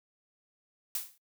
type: noise with exponential decay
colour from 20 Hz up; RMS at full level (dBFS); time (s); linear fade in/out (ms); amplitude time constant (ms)
blue; -30; 0.95-1.18; 2; 49
effects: noise-tail reverb RT60 0.1 s tail -25 dB re dry